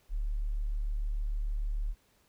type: tone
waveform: sine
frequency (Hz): 36.71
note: D1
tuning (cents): 0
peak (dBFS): -29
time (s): 0.09-1.95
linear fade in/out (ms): 50
effects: pink hiss -68 dBFS RMS until 2.28 s